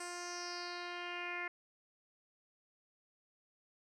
10% pulse tone with low-pass filter sweep, 351.8 Hz, F4, 13 cents sharp, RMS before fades -43 dBFS, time 0-1.48 s, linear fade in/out 5 ms, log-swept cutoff 8200 to 2100 Hz, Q 4.4, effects none

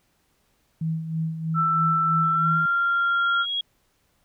sine tone with tremolo, 161.1 Hz, E3, 39 cents flat, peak -22 dBFS, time 0.81-2.66 s, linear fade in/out 5 ms, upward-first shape sine, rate 3.1 Hz, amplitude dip 60%
sine tone with pitch glide, 1330 to 1386.5 Hz, E6 to F6, +15 to -13 cents, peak -19 dBFS, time 1.54-3.46 s, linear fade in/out 50 ms, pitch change +72 cents, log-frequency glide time 2.3-2.6 s
sine tone with exponential growth, 3304 Hz, G#7, 10 cents flat, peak -22 dBFS, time 2.23-3.61 s, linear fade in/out 5 ms, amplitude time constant 300 ms
effects pink hiss -67 dBFS RMS until 4.24 s

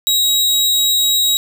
sawtooth tone, 3824 Hz, A#7, 43 cents sharp, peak -9 dBFS, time 0.07-1.37 s, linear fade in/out 0 ms, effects none

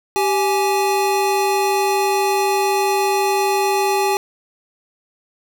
square tone pair together, 390.2 / 835 Hz, G4 / G#5, -8 / +9 cents, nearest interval octave + minor second, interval 1317 cents, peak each -19 dBFS, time 0.16-4.17 s, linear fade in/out 0 ms, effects none

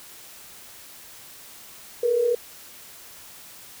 sine tone pair together, 446 / 480.7 Hz, A4 / B4, +23 / -47 cents, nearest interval minor second, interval 130 cents, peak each -27 / -19 dBFS, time 2.03-2.35 s, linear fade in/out 5 ms, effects white hiss -45 dBFS RMS until 3.8 s

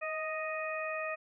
harmonic tone with a mistuned harmonic, 622.3 Hz, D#5, in tune, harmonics 1 / 2 / 3 / 4, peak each -37 / -40 / -41 / -40 dBFS, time 0.01-1.16 s, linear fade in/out 20 ms, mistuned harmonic 1, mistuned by +24 cents, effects none

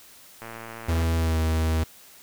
click train, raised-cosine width 0.5 ms, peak -23 dBFS, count 71, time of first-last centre 0.42-1.034 s, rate 114 Hz
45% pulse tone with pitch glide, 82.41 to 80.11 Hz, E2 to E2, 0 to -49 cents, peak -21 dBFS, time 0.88-1.84 s, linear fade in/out 10 ms, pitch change -49 cents, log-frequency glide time 1.15-1.38 s
effects white hiss -50 dBFS RMS until 2.22 s

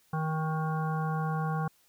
harmonic tone, 157.7 Hz, D#3, 24 cents sharp, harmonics 1 / 3 / 5 / 7 / 9 / 10, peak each -29 / -41 / -36 / -38 / -42 / -51 dBFS, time 0.13-1.68 s, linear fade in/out 5 ms, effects white hiss -66 dBFS RMS until 1.88 s

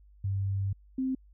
sine tone pair in turn, 98 / 261.6 Hz, G2 / C4, 0 / 0 cents, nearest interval octave + perfect fourth, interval 1700 cents, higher second, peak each -27 dBFS, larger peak neither, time 0.24-0.73 / 0.98-1.15 s, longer first, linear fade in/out 5 ms, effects added 50 Hz sine -54 dBFS peak until 1.33 s

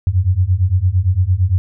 sine beating tone pair, 87.6 / 96.4 Hz, F2 / G2, +6 / -28 cents, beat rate 8.8 Hz, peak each -15 / -14 dBFS, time 0.07-1.58 s, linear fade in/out 0 ms, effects none

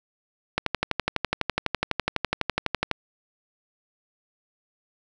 click train, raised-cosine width 0.3 ms, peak -6 dBFS, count 29, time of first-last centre 0.58-2.913 s, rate 12 Hz, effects none

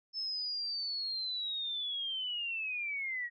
sine linear sweep, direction down, 5274 to 1882 Hz, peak -34 dBFS, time 0.13-3.3 s, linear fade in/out 50 ms, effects none

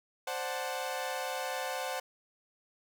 sawtooth chord, D dominant seventh, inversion third, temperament equal, 523.3 / 587.3 / 740 / 880 Hz, C5 / D5 / F#5 / A5, 0 / 0 / 0 / 0 cents, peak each -34 / -39 / -34 / -38 dBFS, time 0.27-2 s, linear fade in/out 5 ms, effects none

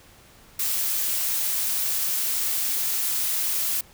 blue noise, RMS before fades -25 dBFS, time 0.59-3.81 s, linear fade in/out 5 ms, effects pink hiss -52 dBFS RMS until 3.93 s

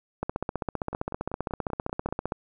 two click trains, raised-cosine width 1 ms, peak -21 / -14 dBFS, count 7 / 33, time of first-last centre 0.93-2.088 / 0.23-2.322 s, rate 5.18 / 15.3 Hz, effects none

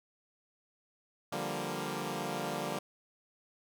10% pulse chord, G minor seventh, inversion second, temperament equal, 146.83 / 174.61 / 196 / 233.1 Hz, D3 / F3 / G3 / Bb3, 0 / 0 / 0 / 0 cents, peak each -32 dBFS, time 1.32-2.79 s, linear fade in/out 5 ms, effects none

